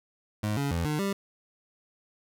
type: tone with pitch steps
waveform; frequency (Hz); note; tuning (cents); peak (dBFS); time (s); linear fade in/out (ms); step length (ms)
25% pulse; 105.6 / 140.8 / 84.2 / 151.1 / 197.7; G#2 / C#3 / E2 / D3 / G3; +29 / +27 / +37 / +50 / +15; -23; 0.43-1.13; 5; 140
effects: none